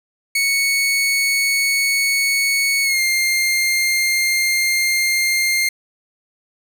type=tone with pitch glide; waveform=sawtooth; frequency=2217 to 2111 Hz; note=C#7 to C7; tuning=0 to +15 cents; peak=-12 dBFS; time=0.35-5.69 s; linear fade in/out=5 ms; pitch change=-85 cents; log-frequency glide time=2.83-3 s; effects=none